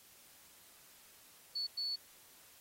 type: tone bursts at uneven times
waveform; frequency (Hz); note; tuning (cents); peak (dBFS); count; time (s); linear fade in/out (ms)
sine; 4435; C#8; 0; -35; 2; 1.55-1.67 / 1.77-1.96; 10
effects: white hiss -61 dBFS RMS until 2.6 s + AAC 48 kbps

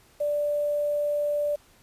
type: tone with quantisation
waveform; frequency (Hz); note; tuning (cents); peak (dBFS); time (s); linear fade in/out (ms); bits
sine; 587; D5; -1; -23; 0.2-1.56; 10; 8
effects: pink hiss -58 dBFS RMS until 1.82 s + resampled to 32000 Hz

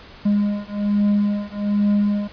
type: beating tone pair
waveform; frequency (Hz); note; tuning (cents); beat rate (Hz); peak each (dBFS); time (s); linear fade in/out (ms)
triangle; 204.6 / 205.8; G#3 / G#3; -26 / -16; 1.2; -18; 0.25-2.28; 10
effects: pink hiss -43 dBFS RMS until 2.32 s + resampled to 11025 Hz

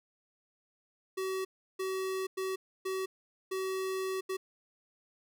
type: tone bursts at uneven times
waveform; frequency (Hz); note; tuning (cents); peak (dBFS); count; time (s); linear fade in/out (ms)
square; 379.2; F#4; +43; -33; 6; 1.17-1.45 / 1.79-2.27 / 2.37-2.56 / 2.85-3.06 / 3.51-4.21 / 4.29-4.37; 10
effects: none

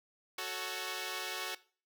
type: chord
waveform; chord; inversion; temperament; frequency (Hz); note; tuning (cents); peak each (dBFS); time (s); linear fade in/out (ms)
5% pulse; F# minor; none; equal with one note detuned; 370 / 440 / 556.9; F#4 / A4 / C#5; 0 / 0 / +8; -29 / -30 / -32; 0.38-1.55; 5
effects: noise-tail reverb RT60 0.4 s tail -19 dB re dry

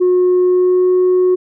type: tone with pitch glide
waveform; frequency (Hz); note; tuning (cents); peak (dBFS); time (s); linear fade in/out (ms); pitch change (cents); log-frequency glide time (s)
sine; 362.6 to 365.8; F#4 to F#4; -35 to -20; -7; 0-1.36; 20; +15; 0.43-0.9
effects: tanh soft clip ceiling -7 dBFS

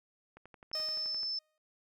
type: click train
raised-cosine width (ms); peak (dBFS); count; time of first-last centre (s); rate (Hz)
0.5; -37; 11; 0.37-1.232; 11.6
type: tone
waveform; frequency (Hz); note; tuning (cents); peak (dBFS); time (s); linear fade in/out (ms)
sine; 5274; E8; 0; -33; 0.73-1.39; 5
type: tone with exponential decay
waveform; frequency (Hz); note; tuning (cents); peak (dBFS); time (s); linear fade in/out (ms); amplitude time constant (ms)
sawtooth; 620; D#5; -6; -37; 0.75-1.58; 1; 180
effects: none

